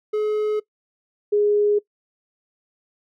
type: tone pair in turn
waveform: triangle / sine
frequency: 425.2 / 414.5 Hz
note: G#4 / G#4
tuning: +41 / -3 cents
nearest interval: unison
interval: 44 cents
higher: first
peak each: -17 / -15 dBFS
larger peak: second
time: 0.13-0.6 / 1.32-1.79 s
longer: neither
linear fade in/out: 10 ms
effects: noise-tail reverb RT60 0.1 s tail -21 dB re dry